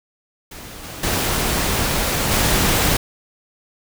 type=noise with level steps; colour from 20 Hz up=pink; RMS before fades=-36 / -33 / -20 / -17 dBFS; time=0.51-2.97 s; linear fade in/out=5 ms; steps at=0.83 / 1.03 / 2.31 s; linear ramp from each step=5 ms; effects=none